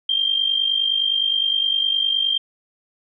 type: tone with amplitude modulation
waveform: sine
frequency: 3178 Hz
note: G7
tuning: 23 cents sharp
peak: -14 dBFS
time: 0.09-2.38 s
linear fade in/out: 5 ms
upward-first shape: sine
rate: 49.7 Hz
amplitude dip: 70%
effects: none